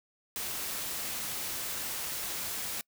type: noise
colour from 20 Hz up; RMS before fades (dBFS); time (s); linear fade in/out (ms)
white; -36; 0.36-2.81; 0
effects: noise-tail reverb RT60 0.1 s tail -26 dB re dry